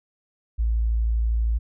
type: tone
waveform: sine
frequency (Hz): 56.3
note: A1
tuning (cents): +40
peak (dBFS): -19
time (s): 0.58-1.59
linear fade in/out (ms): 20
effects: none